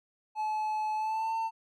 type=tone with pitch glide; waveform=triangle; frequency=860 to 899.1 Hz; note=A5 to A5; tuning=-40 to +37 cents; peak=-27 dBFS; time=0.35-1.51 s; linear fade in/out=50 ms; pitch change=+77 cents; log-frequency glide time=0.95-1.33 s; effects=none